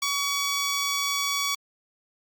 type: tone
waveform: 10% pulse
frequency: 1131 Hz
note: C#6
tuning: 34 cents sharp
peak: -16 dBFS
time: 0.02-1.55 s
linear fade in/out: 5 ms
effects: Opus 48 kbps